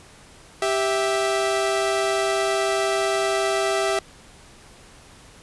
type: tone pair together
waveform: sawtooth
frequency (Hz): 392.3 / 657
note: G4 / E5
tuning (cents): +1 / -6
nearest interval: major sixth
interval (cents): 893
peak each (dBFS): -19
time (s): 0.62-3.99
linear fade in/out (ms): 2
effects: pink hiss -48 dBFS RMS until 5.42 s + resampled to 24000 Hz